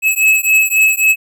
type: beating tone pair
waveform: square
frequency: 2582 / 2585.7 Hz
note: E7 / E7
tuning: -37 / -34 cents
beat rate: 3.7 Hz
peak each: -13 dBFS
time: 0.02-1.16 s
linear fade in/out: 50 ms
effects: none